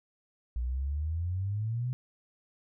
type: exponential sweep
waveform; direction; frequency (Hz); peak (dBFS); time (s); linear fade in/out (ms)
sine; up; 58.27 to 128.6; -29; 0.56-1.93; 0
effects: none